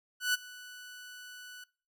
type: tone with ADSR envelope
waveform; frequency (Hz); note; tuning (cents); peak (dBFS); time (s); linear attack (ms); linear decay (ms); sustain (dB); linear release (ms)
sawtooth; 1485; F#6; +6; -21; 0.2-1.64; 140; 20; -21; 4
effects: noise-tail reverb RT60 0.4 s tail -23 dB re dry